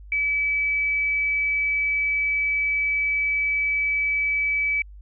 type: tone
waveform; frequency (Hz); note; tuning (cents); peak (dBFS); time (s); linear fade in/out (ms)
sine; 2295; D7; -40; -20; 0.12-4.82; 2
effects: added 50 Hz sine -40 dBFS peak until 5.01 s